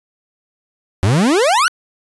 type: exponential sweep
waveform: 40% pulse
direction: up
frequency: 87.31 to 1528 Hz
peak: -10 dBFS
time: 1.03-1.68 s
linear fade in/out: 0 ms
effects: resampled to 24000 Hz